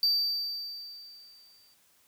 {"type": "tone with exponential decay", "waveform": "triangle", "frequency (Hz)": 4644, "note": "D8", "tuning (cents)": -20, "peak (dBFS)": -20, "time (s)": [0.03, 1.74], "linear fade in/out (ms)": 1, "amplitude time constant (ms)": 370, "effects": ["white hiss -65 dBFS RMS until 2.07 s"]}